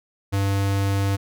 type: tone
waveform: square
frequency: 98.7 Hz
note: G2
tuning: 12 cents sharp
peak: -20 dBFS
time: 0.32-1.17 s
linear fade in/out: 20 ms
effects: none